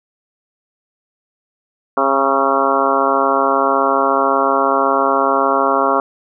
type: harmonic tone with a mistuned harmonic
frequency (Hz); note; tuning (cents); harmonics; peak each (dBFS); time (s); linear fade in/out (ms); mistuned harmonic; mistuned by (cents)
136.3; C#3; -29; 2 / 3 / 4 / 5 / 6 / 7 / 8 / 9 / 10; -23 / -21 / -20 / -20 / -23 / -21 / -18 / -23 / -21; 1.97-6; 2; 8; +23
effects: none